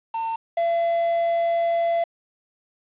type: tone pair in turn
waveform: triangle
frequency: 904 / 677.2 Hz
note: A5 / E5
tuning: +47 / +46 cents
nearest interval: perfect fourth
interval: 501 cents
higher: first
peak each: -22 / -17 dBFS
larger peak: second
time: 0.14-0.36 / 0.57-2.04 s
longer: second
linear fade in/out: 5 ms
effects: resampled to 8000 Hz + 8-bit